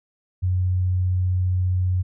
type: tone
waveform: sine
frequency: 91.5 Hz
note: F#2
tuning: 19 cents flat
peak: -18 dBFS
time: 0.42-2.03 s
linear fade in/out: 20 ms
effects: none